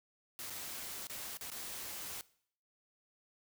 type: noise with dropouts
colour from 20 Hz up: white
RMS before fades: -44 dBFS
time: 0.39-2.21 s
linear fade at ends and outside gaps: 0 ms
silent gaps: 0.499-0.504 / 1.07-1.098 / 1.371-1.41 / 1.501-1.517 s
effects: noise-tail reverb RT60 0.6 s tail -20 dB re dry